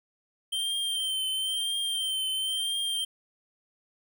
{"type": "tone with vibrato", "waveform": "square", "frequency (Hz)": 3136, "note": "G7", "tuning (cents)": 0, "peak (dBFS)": -28, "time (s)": [0.52, 3.05], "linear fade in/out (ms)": 10, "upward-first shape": "triangle", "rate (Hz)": 0.99, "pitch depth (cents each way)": 42, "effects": []}